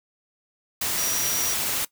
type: tone in noise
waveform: sine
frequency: 5780 Hz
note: F#8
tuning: 41 cents flat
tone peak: -25 dBFS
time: 0.98-1.54 s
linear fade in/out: 5 ms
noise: white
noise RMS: -26 dBFS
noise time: 0.81-1.85 s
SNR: -2 dB
effects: noise-tail reverb RT60 0.1 s tail -19 dB re dry